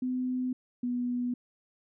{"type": "tone pair in turn", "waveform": "sine", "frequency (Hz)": [253.6, 245.4], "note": ["B3", "B3"], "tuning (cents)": [46, -11], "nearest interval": "minor second", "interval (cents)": 57, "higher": "first", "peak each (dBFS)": -28, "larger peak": "neither", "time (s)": [[0.02, 0.53], [0.83, 1.34]], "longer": "neither", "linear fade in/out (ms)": 5, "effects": []}